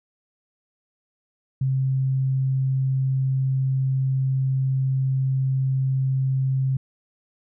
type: tone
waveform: sine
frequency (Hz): 132.8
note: C3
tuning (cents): +26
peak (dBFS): -19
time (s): 1.61-6.77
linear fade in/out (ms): 5
effects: none